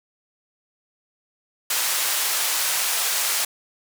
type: band-pass noise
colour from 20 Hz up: white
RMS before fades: -23 dBFS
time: 1.7-3.45 s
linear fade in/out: 5 ms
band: 690 to 14000 Hz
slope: 12 dB/octave
effects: none